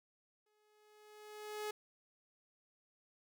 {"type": "tone with exponential growth", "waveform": "sawtooth", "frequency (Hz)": 422.9, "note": "G#4", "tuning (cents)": 31, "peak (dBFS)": -34, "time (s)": [0.46, 1.71], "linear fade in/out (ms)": 5, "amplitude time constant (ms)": 270, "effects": []}